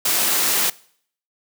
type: noise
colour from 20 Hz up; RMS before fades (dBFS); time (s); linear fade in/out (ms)
white; -19; 0.05-0.7; 5
effects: noise-tail reverb RT60 0.6 s tail -22 dB re dry + high-pass 200 Hz 12 dB/octave